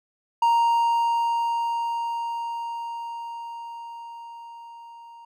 triangle tone with level ramp, 932.3 Hz, A#5, in tune, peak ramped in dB -14 to -41 dBFS, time 0.42-5.25 s, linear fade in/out 5 ms, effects none

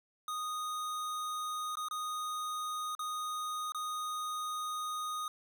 square tone with dropouts, 1240 Hz, D#6, 6 cents flat, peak -36 dBFS, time 0.28-5.28 s, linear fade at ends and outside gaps 2 ms, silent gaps 1.755-1.77 / 1.885-1.91 / 2.951-2.992 / 3.721-3.746 s, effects none

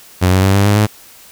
sawtooth tone with pitch steps, 91.3 / 94.03 / 96.84 / 99.74 / 102.72 / 105.79 Hz, F#2 / F#2 / G2 / G2 / G#2 / G#2, -23 / +28 / -21 / +30 / -19 / +32 cents, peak -5 dBFS, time 0.21-0.87 s, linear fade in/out 20 ms, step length 110 ms, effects white hiss -41 dBFS RMS until 1.31 s

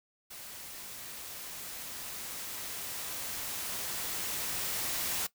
white noise with level ramp, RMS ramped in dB -46 to -33 dBFS, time 0.3-5.27 s, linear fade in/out 10 ms, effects noise-tail reverb RT60 0.1 s tail -17 dB re dry

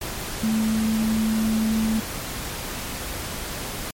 sine tone in noise, 220 Hz, A3, in tune, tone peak -19 dBFS, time 0.43-2 s, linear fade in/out 5 ms, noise pink, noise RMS -31 dBFS, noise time 0.01-3.91 s, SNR +9 dB, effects MP3 64 kbps

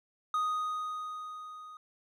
triangle tone with level ramp, 1244.5 Hz, D#6, in tune, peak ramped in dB -25 to -44 dBFS, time 0.34-1.77 s, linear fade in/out 2 ms, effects none

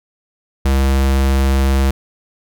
square tone, 67.3 Hz, C2, 49 cents sharp, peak -12 dBFS, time 0.65-1.91 s, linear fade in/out 5 ms, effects none

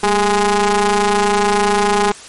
sawtooth ring-modulated tone, 209.5 Hz, G#3, 15 cents sharp, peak -5 dBFS, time 0.03-2.12 s, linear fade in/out 5 ms, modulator 615 Hz, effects white hiss -36 dBFS RMS until 2.28 s + MP3 48 kbps

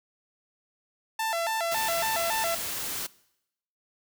sawtooth tone with vibrato, 773 Hz, G5, 24 cents flat, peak -23 dBFS, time 1.19-2.55 s, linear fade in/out 5 ms, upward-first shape square, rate 3.6 Hz, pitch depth 240 cents each way
white noise, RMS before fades -33 dBFS, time 1.71-3.07 s, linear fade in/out 10 ms
effects noise-tail reverb RT60 0.8 s tail -21 dB re dry

